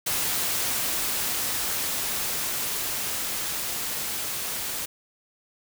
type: noise with level ramp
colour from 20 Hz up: white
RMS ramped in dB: -26 to -31 dBFS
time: 0.06-4.86 s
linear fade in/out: 10 ms
effects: none